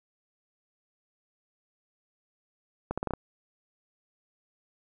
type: accelerating click train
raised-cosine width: 1 ms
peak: -16 dBFS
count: 6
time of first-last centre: 2.91-3.136 s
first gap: 66 ms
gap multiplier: 0.81
effects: none